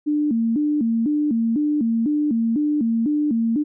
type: tone with vibrato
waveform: sine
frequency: 260.7 Hz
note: C4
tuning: 6 cents flat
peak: -17 dBFS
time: 0.06-3.64 s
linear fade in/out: 20 ms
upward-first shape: square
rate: 2 Hz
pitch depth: 230 cents each way
effects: none